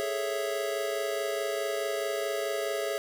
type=chord; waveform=square; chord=A major seventh; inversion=third; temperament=equal with one note detuned; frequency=415.3 / 440 / 552.8 / 659.3 Hz; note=G#4 / A4 / C#5 / E5; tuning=0 / 0 / -5 / 0 cents; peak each=-34 / -40 / -35 / -35 dBFS; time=0-2.98 s; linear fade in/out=0 ms; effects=none